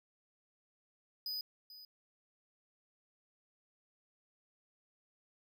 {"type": "tone with echo", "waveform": "square", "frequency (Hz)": 4981, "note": "D#8", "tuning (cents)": 1, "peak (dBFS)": -38, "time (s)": [1.26, 1.41], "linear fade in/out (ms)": 2, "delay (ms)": 440, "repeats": 1, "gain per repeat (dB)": -14, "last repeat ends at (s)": 1.85, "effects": []}